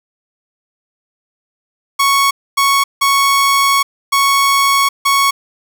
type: tone bursts at uneven times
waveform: sawtooth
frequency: 1108.7 Hz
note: C#6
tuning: in tune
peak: -6 dBFS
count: 5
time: 1.99-2.31 / 2.57-2.84 / 3.01-3.83 / 4.12-4.89 / 5.05-5.31 s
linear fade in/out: 10 ms
effects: none